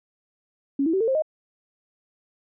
sine tone with pitch steps, 277.2 / 325.9 / 383.1 / 450.3 / 529.4 / 622.3 Hz, C#4 / E4 / G4 / A4 / C5 / D#5, 0 / -20 / -40 / +40 / +20 / 0 cents, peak -19 dBFS, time 0.79-1.222 s, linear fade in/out 5 ms, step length 72 ms, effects none

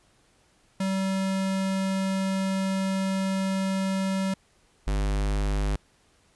square tone pair in turn, 191.9 / 50.3 Hz, G3 / G1, -37 / +45 cents, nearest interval octave + major seventh, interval 2318 cents, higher first, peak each -25 / -24 dBFS, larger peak second, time 0.8-4.34 / 4.87-5.76 s, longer first, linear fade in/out 5 ms, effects pink hiss -63 dBFS RMS until 6.35 s + resampled to 24000 Hz

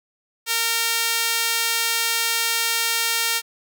sawtooth tone with high-pass filter, 460 Hz, A#4, 23 cents flat, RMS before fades -22 dBFS, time 0.46-3.42 s, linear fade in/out 50 ms, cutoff 2200 Hz, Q 0.62, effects none

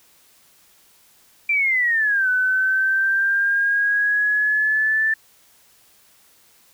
sine exponential two-way sweep, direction down then up, 2374 to 1500 to 1769 Hz, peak -16 dBFS, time 1.49-5.14 s, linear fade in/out 5 ms, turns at 2.29 s, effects white hiss -55 dBFS RMS until 6.73 s

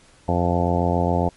harmonic tone, 87.31 Hz, F2, in tune, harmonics 1 / 2 / 3 / 4 / 5 / 6 / 7 / 8 / 9 / 10, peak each -23 / -24 / -27 / -29 / -29 / -27 / -30 / -26 / -31 / -28 dBFS, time 0.28-1.29 s, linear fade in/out 5 ms, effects pink hiss -53 dBFS RMS until 1.36 s + MP3 48 kbps

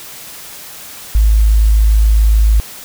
sine tone, 53.5 Hz, A1, 48 cents flat, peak -6 dBFS, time 1.15-2.6 s, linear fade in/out 0 ms, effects white hiss -32 dBFS RMS until 2.84 s

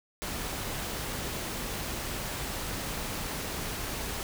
pink noise, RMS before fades -35 dBFS, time 0.22-4.23 s, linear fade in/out 0 ms, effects none

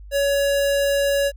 square tone, 562 Hz, C#5, 24 cents sharp, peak -18 dBFS, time 0.11-1.32 s, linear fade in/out 50 ms, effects added 50 Hz sine -37 dBFS peak until 1.36 s

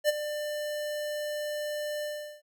square tone with ADSR envelope, 596 Hz, D5, 25 cents sharp, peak -20 dBFS, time 0.04-2.42 s, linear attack 49 ms, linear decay 23 ms, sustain -12 dB, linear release 390 ms, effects none

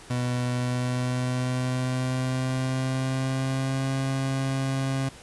30% pulse tone with pitch glide, 123.8 to 134.23 Hz, B2 to C3, +5 to +45 cents, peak -22 dBFS, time 0.1-5.09 s, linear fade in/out 5 ms, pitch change +140 cents, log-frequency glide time 0.5-3.93 s, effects pink hiss -47 dBFS RMS until 5.22 s + resampled to 24000 Hz

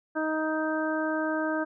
harmonic tone, 313 Hz, D#4, 10 cents sharp, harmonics 1 / 2 / 3 / 4 / 5, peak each -29 / -31 / -36 / -37 / -33 dBFS, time 0.15-1.65 s, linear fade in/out 20 ms, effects none

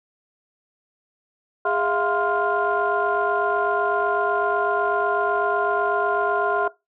sine tone cluster, 410.3 / 659 / 707 / 1040 / 1407 Hz, G#4 / E5 / F5 / C6 / F6, -21 / -1 / +21 / -11 / +12 cents, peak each -25 dBFS, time 1.65-6.68 s, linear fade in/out 5 ms, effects noise-tail reverb RT60 0.2 s tail -19 dB re dry + tanh soft clip ceiling -10 dBFS

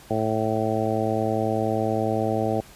harmonic tone, 110 Hz, A2, in tune, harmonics 1 / 2 / 3 / 4 / 5 / 6 / 7, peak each -29 / -29 / -29 / -29 / -29 / -29 / -29 dBFS, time 0.1-2.61 s, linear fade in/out 10 ms, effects pink hiss -48 dBFS RMS until 2.75 s + resampled to 32000 Hz

